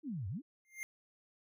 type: exponential two-way sweep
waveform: sine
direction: down then up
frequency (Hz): 337.1 to 87.31 to 337.1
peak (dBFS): -37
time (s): 0.03-0.42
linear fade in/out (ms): 50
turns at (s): 0.28
type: tone with exponential growth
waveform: square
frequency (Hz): 2108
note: C7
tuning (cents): +12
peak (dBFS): -37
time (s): 0.65-0.83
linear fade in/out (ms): 0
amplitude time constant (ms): 38
effects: none